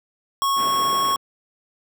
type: tone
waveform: square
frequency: 1100 Hz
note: C#6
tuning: 14 cents flat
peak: -19 dBFS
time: 0.42-1.16 s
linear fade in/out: 0 ms
type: band-pass noise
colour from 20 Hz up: pink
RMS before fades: -33 dBFS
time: 0.55-1.17 s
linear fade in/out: 50 ms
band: 240 to 1600 Hz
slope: 12 dB/octave
effects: none